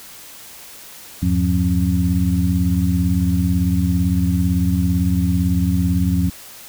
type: tone cluster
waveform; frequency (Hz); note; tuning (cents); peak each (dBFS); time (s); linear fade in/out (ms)
sine; 82.5 / 100.4 / 178 / 270.4; E2 / G2 / F3 / C#4; +2 / +42 / +33 / -43; -19 / -22 / -18 / -23; 1.22-6.3; 10
effects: white hiss -39 dBFS RMS until 6.68 s